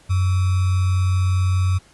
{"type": "tone with sample-and-hold", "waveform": "sine", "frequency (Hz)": 92.5, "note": "F#2", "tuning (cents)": 0, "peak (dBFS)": -15, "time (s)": [0.09, 1.79], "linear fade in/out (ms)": 20, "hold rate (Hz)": 1225, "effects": ["pink hiss -52 dBFS RMS until 1.93 s", "resampled to 24000 Hz"]}